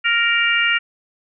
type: harmonic tone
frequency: 467 Hz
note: A#4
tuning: 3 cents sharp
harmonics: 3 / 4 / 5 / 6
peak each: -20 / -20 / -20 / -20 dBFS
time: 0.04-0.79 s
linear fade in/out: 20 ms
effects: none